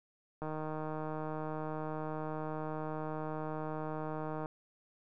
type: click train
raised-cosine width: 1 ms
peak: -26 dBFS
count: 627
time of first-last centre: 0.42-4.459 s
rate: 155 Hz
effects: none